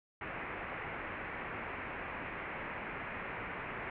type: low-pass noise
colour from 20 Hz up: white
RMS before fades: -42 dBFS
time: 0.21-3.9 s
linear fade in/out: 2 ms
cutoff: 2400 Hz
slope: 48 dB/octave
effects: none